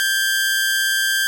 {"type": "tone pair together", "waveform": "sawtooth", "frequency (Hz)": [1580, 1697.3], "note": ["G6", "G#6"], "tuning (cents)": [13, 37], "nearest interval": "minor second", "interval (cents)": 124, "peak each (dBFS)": [-14, -21], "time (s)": [0, 1.27], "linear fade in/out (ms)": 0, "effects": []}